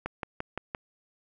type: click train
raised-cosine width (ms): 0.5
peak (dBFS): -17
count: 5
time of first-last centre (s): 0.06-0.748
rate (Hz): 5.81
effects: none